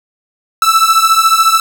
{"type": "beating tone pair", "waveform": "45% pulse", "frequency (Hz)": [1314, 1328], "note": ["E6", "E6"], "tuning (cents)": [-6, 12], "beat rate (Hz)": 14, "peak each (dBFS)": -10, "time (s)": [0.62, 1.6], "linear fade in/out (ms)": 2, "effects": []}